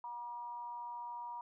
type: tone with amplitude modulation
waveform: sine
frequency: 957 Hz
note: A#5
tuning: 45 cents sharp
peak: -39 dBFS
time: 0.04-1.41 s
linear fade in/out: 2 ms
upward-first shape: sine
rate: 234 Hz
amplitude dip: 50%
effects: none